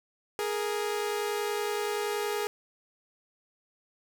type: tone pair together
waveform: sawtooth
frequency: 415.4 / 466 Hz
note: G#4 / A#4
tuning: 0 / -1 cents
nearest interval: major second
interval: 199 cents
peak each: -26 / -31 dBFS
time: 0.39-2.47 s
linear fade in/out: 0 ms
effects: none